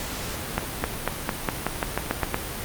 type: accelerating click train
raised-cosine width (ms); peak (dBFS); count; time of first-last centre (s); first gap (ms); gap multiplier
0.5; -7; 11; 0.58-2.344; 260; 0.91
effects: pink hiss -32 dBFS RMS until 2.64 s + Opus 48 kbps